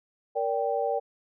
sine chord, G minor, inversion first, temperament equal with one note detuned, 466.2 / 578.2 / 784 Hz, Bb4 / D5 / G5, 0 / -27 / 0 cents, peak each -29 dBFS, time 0.35-1 s, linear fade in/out 20 ms, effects none

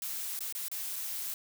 blue noise with dropouts, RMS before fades -37 dBFS, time 0.02-1.34 s, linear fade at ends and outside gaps 1 ms, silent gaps 0.391-0.406 / 0.525-0.55 / 0.683-0.715 / 0.959-0.962 s, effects none

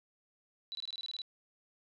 sine tone bursts, 3951 Hz, B7, in tune, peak -38 dBFS, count 10, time 0.72-1.218 s, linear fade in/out 0 ms, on 30 ms, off 22 ms, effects none

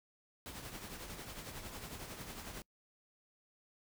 pink noise with tremolo, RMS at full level -45 dBFS, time 0.46-2.62 s, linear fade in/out 0 ms, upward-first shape triangle, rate 11 Hz, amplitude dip 55%, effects noise-tail reverb RT60 0.1 s tail -26 dB re dry

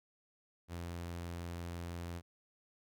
sawtooth tone, 86 Hz, F2, 26 cents flat, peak -37 dBFS, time 0.68-2.22 s, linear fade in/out 50 ms, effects none

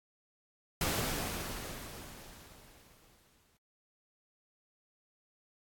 pink noise with exponential decay, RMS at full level -31 dBFS, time 0.81-3.57 s, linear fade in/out 2 ms, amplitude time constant 600 ms, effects AAC 64 kbps

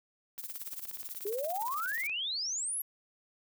violet noise with tremolo, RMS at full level -38 dBFS, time 0.38-2.07 s, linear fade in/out 2 ms, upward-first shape triangle, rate 18 Hz, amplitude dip 90%
click train, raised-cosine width 0.2 ms, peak -33 dBFS, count 30, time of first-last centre 0.38-2.096 s, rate 16.9 Hz
sine exponential sweep, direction up, 392.2 to 11840 Hz, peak -32 dBFS, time 1.25-2.82 s, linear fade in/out 5 ms
effects none

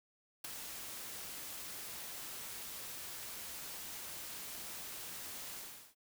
white noise with ADSR envelope, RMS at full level -40 dBFS, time 0.44-5.95 s, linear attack 7 ms, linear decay 11 ms, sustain -6 dB, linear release 400 ms, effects none

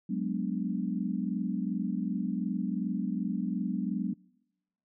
sine chord, G# half-diminished seventh, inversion third, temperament equal, 185 / 207.7 / 246.9 / 293.7 Hz, F#3 / G#3 / B3 / D4, 0 / 0 / 0 / 0 cents, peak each -33 / -33 / -35 / -38 dBFS, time 0.09-4.14 s, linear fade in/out 10 ms, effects noise-tail reverb RT60 1.0 s tail -26 dB re dry

